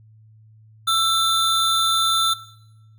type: tone pair together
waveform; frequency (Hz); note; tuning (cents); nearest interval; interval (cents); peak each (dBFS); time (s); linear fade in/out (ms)
square; 1337 / 3569; E6 / A7; +24 / +24; octave + perfect fourth; 1700; -20 / -21; 0.87-2.34; 10
effects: noise-tail reverb RT60 0.9 s tail -17 dB re dry + added 109 Hz sine -47 dBFS peak until 2.98 s